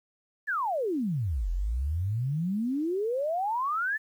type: exponential two-way sweep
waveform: sine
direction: down then up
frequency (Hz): 1801 to 41.29 to 1801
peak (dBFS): -26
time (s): 0.47-3.98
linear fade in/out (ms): 20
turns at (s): 1.5
effects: 10-bit